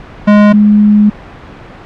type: tone pair in turn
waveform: square / sine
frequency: 207.7 / 208.9 Hz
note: G#3 / G#3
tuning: 0 / +10 cents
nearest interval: unison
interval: 10 cents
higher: second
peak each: -3 dBFS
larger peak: neither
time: 0.27-0.53 / 0.53-1.1 s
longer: second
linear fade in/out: 10 ms
effects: pink hiss -31 dBFS RMS until 1.85 s + low-pass 2000 Hz 12 dB/octave